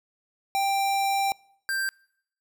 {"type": "tone pair in turn", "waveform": "square", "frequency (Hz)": [787, 1575.8], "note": ["G5", "G6"], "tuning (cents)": [7, 9], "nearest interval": "octave", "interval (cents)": 1202, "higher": "second", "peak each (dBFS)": [-23, -26], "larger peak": "first", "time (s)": [[0.55, 1.32], [1.69, 1.89]], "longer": "first", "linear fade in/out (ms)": 0, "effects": ["noise-tail reverb RT60 0.7 s tail -26 dB re dry"]}